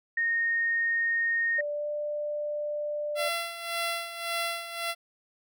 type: tone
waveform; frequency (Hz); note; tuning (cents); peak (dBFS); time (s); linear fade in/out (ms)
sine; 1850; A#6; -14; -24; 0.17-1.61; 5
type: tone with pitch glide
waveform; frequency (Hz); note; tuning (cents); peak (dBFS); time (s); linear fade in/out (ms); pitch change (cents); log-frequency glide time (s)
sine; 587.3 to 593.1; D5 to D5; 0 to +17; -29; 1.58-3.29; 10; +17; 1.71-1.88
type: tone with tremolo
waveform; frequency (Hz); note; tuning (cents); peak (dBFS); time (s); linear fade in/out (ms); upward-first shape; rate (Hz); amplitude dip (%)
10% pulse; 679; F5; -49; -19; 3.15-4.95; 50; sine; 1.8; 70
effects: none